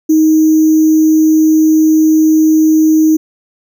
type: tone with sample-and-hold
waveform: sine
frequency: 314.1 Hz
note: D#4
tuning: 16 cents sharp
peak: -5 dBFS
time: 0.09-3.17 s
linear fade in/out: 10 ms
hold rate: 6300 Hz
effects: none